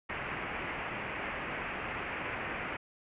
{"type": "low-pass noise", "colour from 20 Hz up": "white", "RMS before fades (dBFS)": -38, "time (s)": [0.09, 2.77], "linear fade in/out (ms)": 10, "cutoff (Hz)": 2600, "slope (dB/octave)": 48, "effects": ["resampled to 8000 Hz"]}